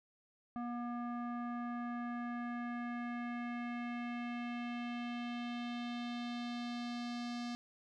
square tone with low-pass filter sweep, 240 Hz, B3, 49 cents flat, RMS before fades -41 dBFS, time 0.56-7.55 s, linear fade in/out 0 ms, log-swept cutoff 1100 to 5000 Hz, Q 2.1, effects none

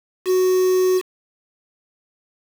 triangle tone with quantisation, 370 Hz, F#4, in tune, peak -12 dBFS, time 0.25-1.02 s, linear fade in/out 50 ms, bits 5, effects none

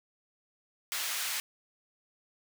pink high-pass noise, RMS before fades -34 dBFS, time 0.92-1.4 s, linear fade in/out 0 ms, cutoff 1700 Hz, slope 12 dB/octave, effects none

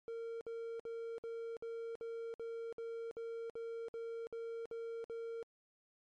triangle tone bursts, 459.6 Hz, A#4, 25 cents flat, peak -39 dBFS, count 14, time 0.08-5.428 s, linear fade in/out 0 ms, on 330 ms, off 56 ms, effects MP3 48 kbps

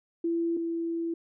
sine tone pair in turn, 335.8 / 333.7 Hz, E4 / E4, +32 / +21 cents, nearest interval unison, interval 11 cents, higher first, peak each -25 / -28 dBFS, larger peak first, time 0.24-0.57 / 0.57-1.14 s, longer second, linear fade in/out 5 ms, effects none

